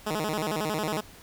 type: tone with vibrato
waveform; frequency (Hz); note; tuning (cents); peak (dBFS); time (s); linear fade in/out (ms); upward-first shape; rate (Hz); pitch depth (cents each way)
10% pulse; 181.8; F#3; -30; -19; 0.06-1.01; 10; square; 11; 270
effects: pink hiss -50 dBFS RMS until 1.22 s